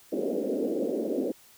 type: band-pass noise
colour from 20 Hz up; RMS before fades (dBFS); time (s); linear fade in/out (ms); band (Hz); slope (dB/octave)
white; -29; 0.12-1.32; 10; 220 to 540; 48
effects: white hiss -56 dBFS RMS until 1.57 s

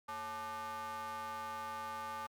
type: ring-modulated tone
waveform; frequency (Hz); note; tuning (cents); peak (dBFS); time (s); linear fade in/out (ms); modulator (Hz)
square; 160; D#3; +49; -38; 0.08-2.27; 10; 1030
effects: MP3 96 kbps

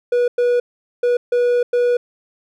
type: tone bursts at uneven times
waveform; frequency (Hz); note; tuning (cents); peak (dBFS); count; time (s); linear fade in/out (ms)
triangle; 486.2; B4; -27; -11; 5; 0.12-0.28 / 0.38-0.6 / 1.03-1.17 / 1.32-1.63 / 1.73-1.97; 5
effects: none

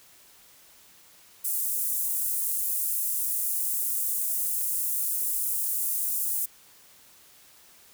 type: high-pass noise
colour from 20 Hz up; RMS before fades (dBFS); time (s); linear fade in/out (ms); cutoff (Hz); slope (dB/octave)
pink; -28; 1.44-6.46; 10; 9500; 24
effects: white hiss -55 dBFS RMS until 7.93 s

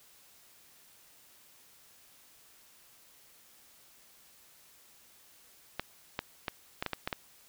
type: clicks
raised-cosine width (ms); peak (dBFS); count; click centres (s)
0.3; -16; 8; 5.796 / 6.191 / 6.482 / 6.825 / 6.863 / 6.933 / 7.075 / 7.128
effects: white hiss -60 dBFS RMS until 7.48 s

